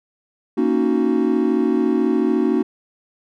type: chord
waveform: triangle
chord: D# minor seventh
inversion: second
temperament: equal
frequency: 233.1 / 277.2 / 311.1 / 370 Hz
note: A#3 / C#4 / D#4 / F#4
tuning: 0 / 0 / 0 / 0 cents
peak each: -19 dBFS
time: 0.57-2.63 s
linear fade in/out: 10 ms
effects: none